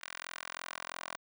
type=tone with high-pass filter sweep; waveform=10% pulse; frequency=43 Hz; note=F1; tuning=26 cents flat; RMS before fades=-44 dBFS; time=0.01-1.17 s; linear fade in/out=10 ms; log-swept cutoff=1600 to 950 Hz; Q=1.3; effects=none